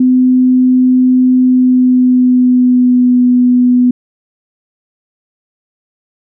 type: tone with pitch glide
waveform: sine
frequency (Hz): 254.3 to 247.9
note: C4 to B3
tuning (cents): -49 to +7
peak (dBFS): -5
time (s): 0-3.91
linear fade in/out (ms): 5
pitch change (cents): -44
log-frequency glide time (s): 1.42-3.22
effects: none